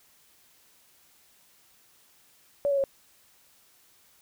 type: tone with pitch steps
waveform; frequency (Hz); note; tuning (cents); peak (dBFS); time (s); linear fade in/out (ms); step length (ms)
sine; 570 / 558.3 / 546.8; C#5 / C#5 / C#5; +48 / +12 / -24; -22; 2.65-2.839; 0; 63
effects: white hiss -61 dBFS RMS until 4.21 s